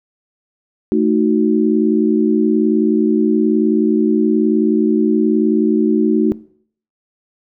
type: chord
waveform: sine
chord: D# diminished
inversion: second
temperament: equal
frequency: 220 / 311.1 / 370 Hz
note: A3 / D#4 / F#4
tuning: 0 / 0 / 0 cents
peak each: -16 dBFS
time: 0.92-6.32 s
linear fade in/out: 0 ms
effects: noise-tail reverb RT60 0.6 s tail -21 dB re dry